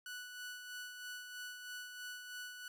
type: tone with tremolo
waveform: sawtooth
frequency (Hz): 1480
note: F#6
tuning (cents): 0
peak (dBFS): -40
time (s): 0.06-2.68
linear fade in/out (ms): 2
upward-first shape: sine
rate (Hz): 3.1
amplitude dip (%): 45
effects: none